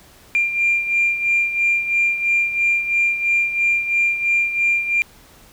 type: beating tone pair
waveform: sine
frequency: 2387 / 2390 Hz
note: D7 / D7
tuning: +28 / +30 cents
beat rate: 3 Hz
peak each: -16 / -22 dBFS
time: 0.35-5.02 s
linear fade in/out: 0 ms
effects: tanh soft clip ceiling -9 dBFS + pink hiss -48 dBFS RMS until 5.52 s